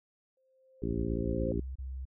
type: tone with exponential growth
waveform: sine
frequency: 524 Hz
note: C5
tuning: 2 cents sharp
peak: -32 dBFS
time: 0.37-1.52 s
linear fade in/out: 2 ms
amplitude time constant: 250 ms
type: harmonic tone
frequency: 56.9 Hz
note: A#1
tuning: 41 cents flat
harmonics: 1 / 2 / 3 / 4 / 5 / 6 / 7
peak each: -38 / -38 / -38 / -38 / -38 / -38 / -38 dBFS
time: 0.82-1.6 s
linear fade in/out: 5 ms
type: tone bursts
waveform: sine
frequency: 65.41 Hz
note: C2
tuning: in tune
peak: -36 dBFS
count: 4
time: 0.89-2.054 s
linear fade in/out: 10 ms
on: 270 ms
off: 28 ms
effects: none